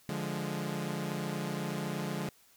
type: chord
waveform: sawtooth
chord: D diminished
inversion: none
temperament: equal with one note detuned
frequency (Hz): 146.41 / 174.61 / 207.7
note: D3 / F3 / Ab3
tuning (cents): -5 / 0 / 0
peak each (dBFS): -34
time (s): 0.09-2.29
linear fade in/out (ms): 0
effects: white hiss -63 dBFS RMS until 2.56 s